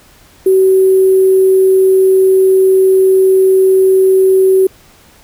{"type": "tone with sample-and-hold", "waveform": "sine", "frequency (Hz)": 379.8, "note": "F#4", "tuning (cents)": 45, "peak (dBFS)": -5, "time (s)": [0.46, 4.67], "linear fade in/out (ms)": 5, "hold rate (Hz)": 11025, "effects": ["pink hiss -44 dBFS RMS until 5.23 s"]}